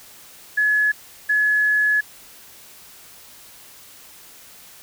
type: tone bursts at uneven times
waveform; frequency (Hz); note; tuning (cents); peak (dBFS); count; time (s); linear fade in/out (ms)
sine; 1700; G#6; +40; -15; 2; 0.57-0.92 / 1.29-2.01; 10
effects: white hiss -45 dBFS RMS until 4.82 s